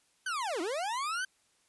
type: linear two-way sweep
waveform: 40% pulse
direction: down then up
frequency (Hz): 1568 to 305.9 to 1568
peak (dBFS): -31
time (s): 0.26-1.25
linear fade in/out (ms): 5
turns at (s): 0.61
effects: white hiss -70 dBFS RMS until 1.68 s + resampled to 24000 Hz